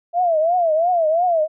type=tone with vibrato; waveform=sine; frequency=670 Hz; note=E5; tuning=28 cents sharp; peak=-14 dBFS; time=0.13-1.48 s; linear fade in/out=50 ms; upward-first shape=triangle; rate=2.9 Hz; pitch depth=170 cents each way; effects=none